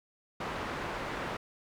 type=low-pass noise; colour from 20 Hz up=white; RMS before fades=-37 dBFS; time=0.4-1.37 s; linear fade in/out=5 ms; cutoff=1400 Hz; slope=12 dB/octave; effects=none